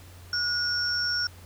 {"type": "tone pair together", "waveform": "sine", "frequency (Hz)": [1445, 5471], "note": ["F#6", "F8"], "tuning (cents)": [-41, -37], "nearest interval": "octave + major seventh", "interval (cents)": 2304, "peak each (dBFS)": [-29, -26], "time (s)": [0.33, 1.27], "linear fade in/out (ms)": 2, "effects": ["added 89 Hz sine -46 dBFS peak until 1.45 s", "pink hiss -52 dBFS RMS until 1.45 s"]}